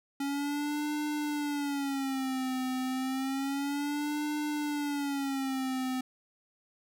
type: tone with vibrato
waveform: square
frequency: 277.2 Hz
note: C#4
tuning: in tune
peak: -31 dBFS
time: 0.2-6.01 s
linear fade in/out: 5 ms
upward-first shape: sine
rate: 0.3 Hz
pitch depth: 130 cents each way
effects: none